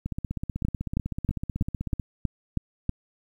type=two click trains; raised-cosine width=5 ms; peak=-12 / -17 dBFS; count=8 / 32; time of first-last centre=0.65-2.894 / 0.06-1.998 s; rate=3.12 / 16 Hz; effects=9-bit